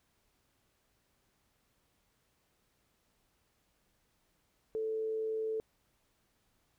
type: tone with amplitude modulation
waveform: sine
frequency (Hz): 440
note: A4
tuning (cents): 0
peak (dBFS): -31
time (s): 4.75-5.6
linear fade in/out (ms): 0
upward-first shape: sine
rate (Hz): 111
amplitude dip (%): 25
effects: pink hiss -75 dBFS RMS until 6.78 s